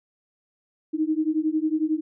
sine beating tone pair, 307 / 318 Hz, D#4 / D#4, -23 / +38 cents, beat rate 11 Hz, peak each -24 dBFS, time 0.93-2.01 s, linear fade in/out 20 ms, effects none

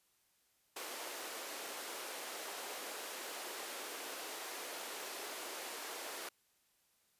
pink high-pass noise, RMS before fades -45 dBFS, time 0.76-6.29 s, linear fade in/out 5 ms, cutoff 360 Hz, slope 24 dB/octave, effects white hiss -75 dBFS RMS until 7.19 s + resampled to 32000 Hz

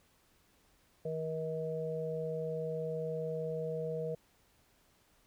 harmonic tone, 159.1 Hz, D#3, 39 cents sharp, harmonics 1 / 3 / 4, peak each -40 / -36 / -42 dBFS, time 1.05-4.15 s, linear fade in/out 5 ms, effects pink hiss -69 dBFS RMS until 5.26 s

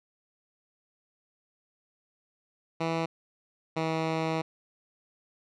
10% pulse tone pair in turn, 164.1 / 160.82 Hz, E3 / E3, -8 / -42 cents, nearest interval unison, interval 34 cents, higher first, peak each -19 dBFS, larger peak neither, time 2.8-3.06 / 3.76-4.42 s, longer second, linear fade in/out 10 ms, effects low-pass 4000 Hz 12 dB/octave

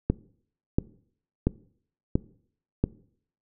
click train, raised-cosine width 3 ms, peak -8 dBFS, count 5, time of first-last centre 0.1-2.84 s, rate 1.46 Hz, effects noise-tail reverb RT60 0.6 s tail -21 dB re dry

